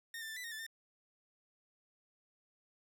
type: tone with pitch steps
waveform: sawtooth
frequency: 1837 / 1780 / 1770 / 1988 / 1852 / 1751 / 1806 Hz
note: A#6 / A6 / A6 / B6 / A#6 / A6 / A6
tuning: -26 / +20 / +10 / +11 / -12 / -9 / +45 cents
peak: -39 dBFS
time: 0.14-0.665 s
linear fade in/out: 2 ms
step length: 75 ms
effects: none